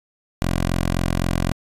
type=tone; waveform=10% pulse; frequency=43.84 Hz; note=F1; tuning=7 cents sharp; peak=-11 dBFS; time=0.42-1.52 s; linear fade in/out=0 ms; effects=resampled to 32000 Hz